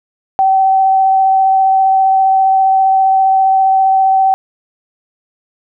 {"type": "tone with vibrato", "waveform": "sine", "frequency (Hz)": 768, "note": "G5", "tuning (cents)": -36, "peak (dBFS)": -7, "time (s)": [0.39, 4.34], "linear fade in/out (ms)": 0, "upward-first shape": "sine", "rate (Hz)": 15, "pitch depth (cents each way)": 10, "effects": []}